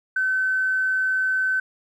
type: tone with tanh clipping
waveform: triangle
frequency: 1526 Hz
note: G6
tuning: 47 cents flat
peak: -19 dBFS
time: 0.16-1.6 s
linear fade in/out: 5 ms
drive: 3 dB
effects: none